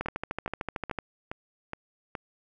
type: two click trains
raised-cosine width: 0.5 ms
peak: -19 / -16 dBFS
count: 6 / 14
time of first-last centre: 0.06-2.152 / 0.01-0.987 s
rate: 2.39 / 13.3 Hz
effects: none